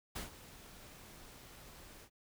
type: noise with ADSR envelope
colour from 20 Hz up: pink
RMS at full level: -41 dBFS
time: 0.15-2.1 s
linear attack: 13 ms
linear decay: 130 ms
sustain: -14 dB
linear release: 74 ms
effects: none